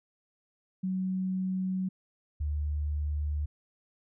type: tone pair in turn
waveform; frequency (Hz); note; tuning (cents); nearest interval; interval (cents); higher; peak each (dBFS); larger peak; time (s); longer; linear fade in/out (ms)
sine; 187.1 / 74.25; F#3 / D2; +20 / +20; octave + major third; 1600; first; -28; neither; 0.83-1.89 / 2.4-3.46; neither; 10
effects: none